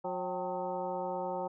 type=harmonic tone with a mistuned harmonic; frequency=181 Hz; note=F#3; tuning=38 cents flat; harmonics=1 / 2 / 3 / 4 / 5 / 6 / 7; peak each=-44 / -41 / -37 / -39 / -39 / -52 / -50 dBFS; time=0.04-1.48 s; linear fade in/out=10 ms; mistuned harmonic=4; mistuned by=+110 cents; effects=none